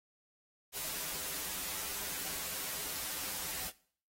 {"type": "noise with comb filter", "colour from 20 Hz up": "white", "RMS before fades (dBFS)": -39, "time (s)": [0.72, 3.72], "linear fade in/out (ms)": 50, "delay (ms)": 8.6, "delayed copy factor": -0.85, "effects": ["noise-tail reverb RT60 0.5 s tail -20 dB re dry", "AAC 48 kbps"]}